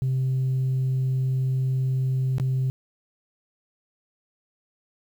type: tone with dropouts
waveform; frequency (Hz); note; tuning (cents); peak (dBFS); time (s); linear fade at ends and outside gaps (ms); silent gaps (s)
sine; 130.81; C3; 0; -19; 0.02-2.7; 0; 2.383-2.399
effects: tanh soft clip ceiling -19 dBFS + 9-bit